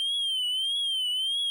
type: tone with vibrato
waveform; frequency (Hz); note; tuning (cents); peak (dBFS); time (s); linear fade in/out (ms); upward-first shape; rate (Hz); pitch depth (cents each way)
triangle; 3136; G7; 0; -24; 0-1.5; 0; triangle; 1.6; 120
effects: none